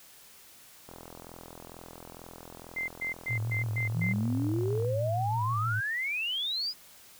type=click train; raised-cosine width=1 ms; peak=-31 dBFS; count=168; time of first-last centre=0.89-4.847 s; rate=42.2 Hz
type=tone bursts; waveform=sine; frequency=2082 Hz; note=C7; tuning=9 cents flat; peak=-30 dBFS; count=6; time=2.76-4.13 s; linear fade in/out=10 ms; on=120 ms; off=130 ms
type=tone with vibrato; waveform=sine; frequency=111.9 Hz; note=A2; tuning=30 cents sharp; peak=-29 dBFS; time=3.29-5.81 s; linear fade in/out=20 ms; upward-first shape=triangle; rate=6.4 Hz; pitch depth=100 cents each way
type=exponential sweep; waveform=sine; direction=up; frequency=152.6 to 5100 Hz; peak=-29 dBFS; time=3.93-6.74 s; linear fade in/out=50 ms
effects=white hiss -54 dBFS RMS until 7.19 s